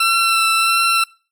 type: tone with vibrato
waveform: 20% pulse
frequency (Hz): 1343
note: E6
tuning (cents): +32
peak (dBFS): -8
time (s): 0-1.04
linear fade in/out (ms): 5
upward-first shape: sine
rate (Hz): 1.5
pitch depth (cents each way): 15
effects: noise-tail reverb RT60 0.4 s tail -26 dB re dry + MP3 64 kbps